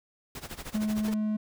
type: noise with tremolo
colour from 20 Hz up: pink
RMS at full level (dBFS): -38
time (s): 0.35-1.14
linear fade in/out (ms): 2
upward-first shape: sine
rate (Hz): 13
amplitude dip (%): 85
type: tone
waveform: triangle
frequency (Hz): 213.8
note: A3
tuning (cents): -49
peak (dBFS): -24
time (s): 0.74-1.37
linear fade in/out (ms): 10
type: tone with exponential decay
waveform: 35% pulse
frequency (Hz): 443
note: A4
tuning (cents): +12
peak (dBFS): -32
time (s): 1.08-1.16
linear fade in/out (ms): 5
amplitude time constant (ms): 17
effects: none